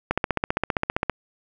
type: click train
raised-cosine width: 0.5 ms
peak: -6 dBFS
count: 16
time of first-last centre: 0.11-1.097 s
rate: 15.2 Hz
effects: none